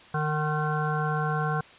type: harmonic tone with a mistuned harmonic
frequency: 152.8 Hz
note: D#3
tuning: 31 cents flat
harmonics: 1 / 3 / 5 / 7 / 9 / 10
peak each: -27 / -34 / -32 / -33 / -35 / -35 dBFS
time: 0.14-1.61 s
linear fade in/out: 5 ms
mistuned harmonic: 5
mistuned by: -16 cents
effects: white hiss -50 dBFS RMS until 1.78 s + resampled to 8000 Hz